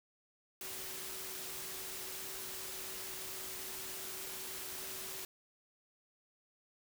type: tone in noise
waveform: sine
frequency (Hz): 378.6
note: F#4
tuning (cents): +40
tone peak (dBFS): -55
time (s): 0.61-5.25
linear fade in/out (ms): 2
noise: white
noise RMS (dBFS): -44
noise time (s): 0.61-5.25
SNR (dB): -14
effects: none